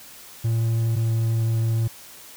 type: tone pair in turn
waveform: triangle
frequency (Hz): 114.1 / 113.31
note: A#2 / A#2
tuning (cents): -37 / -49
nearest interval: unison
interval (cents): 12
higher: first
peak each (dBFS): -17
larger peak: neither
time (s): 0.44-0.96 / 0.96-1.88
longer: second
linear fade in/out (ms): 10
effects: white hiss -44 dBFS RMS until 2.36 s